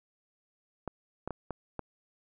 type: clicks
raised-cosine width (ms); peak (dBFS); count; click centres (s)
1; -21; 5; 0.877 / 1.276 / 1.307 / 1.507 / 1.793
effects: none